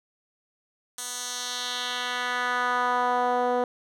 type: tone with band-pass filter sweep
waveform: 10% pulse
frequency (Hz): 246.9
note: B3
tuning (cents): 0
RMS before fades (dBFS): -27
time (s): 0.98-3.64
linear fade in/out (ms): 2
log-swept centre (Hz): 8300 to 500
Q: 1.5
effects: none